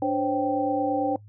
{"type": "tone cluster", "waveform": "sine", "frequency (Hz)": [293, 516, 545, 781], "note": ["D4", "C5", "C#5", "G5"], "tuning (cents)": [-4, -24, -29, -7], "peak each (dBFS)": [-26, -29, -30, -26], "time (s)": [0.02, 1.16], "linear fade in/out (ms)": 2, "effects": ["noise-tail reverb RT60 0.1 s tail -21 dB re dry", "added 104 Hz sine -45 dBFS peak until 1.28 s"]}